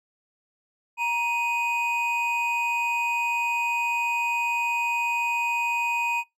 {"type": "tone pair together", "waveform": "triangle", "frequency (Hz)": [941.7, 2493], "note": ["A#5", "D#7"], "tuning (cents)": [17, 3], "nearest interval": "octave + perfect fourth", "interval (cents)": 1686, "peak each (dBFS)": -24, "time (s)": [0.97, 6.24], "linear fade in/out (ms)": 50, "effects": ["noise-tail reverb RT60 0.2 s tail -24 dB re dry"]}